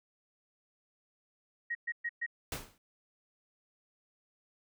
sine tone bursts, 1886 Hz, A#6, 20 cents sharp, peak -32 dBFS, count 4, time 1.7-2.264 s, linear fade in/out 10 ms, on 51 ms, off 120 ms
pink noise with exponential decay, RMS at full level -34 dBFS, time 2.52-2.78 s, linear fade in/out 2 ms, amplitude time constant 56 ms
effects none

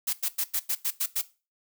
blue noise bursts, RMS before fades -27 dBFS, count 8, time 0.07-1.217 s, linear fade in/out 10 ms, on 62 ms, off 93 ms, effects noise-tail reverb RT60 0.3 s tail -17 dB re dry

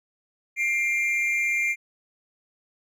triangle tone pair together, 2110 / 2373 Hz, C7 / D7, +14 / +17 cents, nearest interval major second, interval 203 cents, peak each -23 dBFS, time 0.56-1.76 s, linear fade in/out 50 ms, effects none

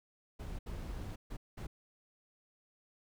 brown noise bursts at uneven times, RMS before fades -42 dBFS, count 4, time 0.39-0.59 / 0.66-1.16 / 1.3-1.37 / 1.57-1.67 s, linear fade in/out 10 ms, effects none

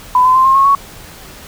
sine tone with pitch steps, 1001 / 1022.6 / 1044.7 / 1067.3 / 1090.3 / 1113.9 Hz, B5 / C6 / C6 / C6 / C#6 / C#6, +23 / -40 / -3 / +34 / -29 / +8 cents, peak -6 dBFS, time 0.15-0.75 s, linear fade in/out 2 ms, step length 100 ms, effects pink hiss -35 dBFS RMS until 1.47 s

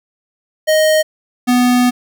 square tone pair in turn, 623 / 247.2 Hz, D#5 / B3, +2 / +2 cents, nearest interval octave + major third, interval 1600 cents, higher first, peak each -10 dBFS, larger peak neither, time 0.67-1.03 / 1.47-1.91 s, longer second, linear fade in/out 20 ms, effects none

